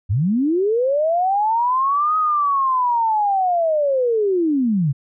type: linear two-way sweep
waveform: sine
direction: up then down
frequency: 83.8 to 1266 to 127.4 Hz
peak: -15 dBFS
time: 0.09-4.93 s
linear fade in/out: 20 ms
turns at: 2.17 s
effects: none